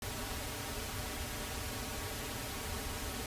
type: noise with comb filter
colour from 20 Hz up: pink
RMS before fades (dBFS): -40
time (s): 0.02-3.26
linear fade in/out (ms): 2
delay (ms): 5.8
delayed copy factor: -1
effects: resampled to 32000 Hz